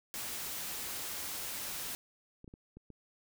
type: noise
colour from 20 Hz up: white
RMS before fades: -40 dBFS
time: 0.14-1.95 s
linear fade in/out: 0 ms
type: clicks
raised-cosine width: 3 ms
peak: -37 dBFS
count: 5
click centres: 2.444 / 2.478 / 2.539 / 2.77 / 2.903 s
effects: none